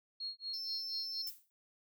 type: tone with tremolo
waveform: sine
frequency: 4288 Hz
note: C8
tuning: 42 cents sharp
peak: -37 dBFS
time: 0.2-1.22 s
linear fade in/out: 5 ms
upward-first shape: sine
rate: 4.2 Hz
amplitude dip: 100%
type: tone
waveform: triangle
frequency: 5310 Hz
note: E8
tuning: 12 cents sharp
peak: -38 dBFS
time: 0.53-1.3 s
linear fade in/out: 10 ms
type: noise with exponential decay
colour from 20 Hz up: violet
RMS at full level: -42 dBFS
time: 1.27-1.5 s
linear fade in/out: 0 ms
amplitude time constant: 48 ms
effects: none